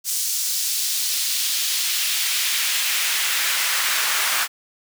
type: noise with high-pass filter sweep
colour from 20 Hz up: pink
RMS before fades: -22 dBFS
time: 0.04-4.48 s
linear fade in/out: 50 ms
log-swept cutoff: 6100 to 1300 Hz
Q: 1.1
effects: none